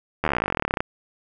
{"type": "slowing click train", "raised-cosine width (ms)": 0.5, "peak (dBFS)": -7, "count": 28, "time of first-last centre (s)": [0.24, 0.805], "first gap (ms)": 12, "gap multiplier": 1.04, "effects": []}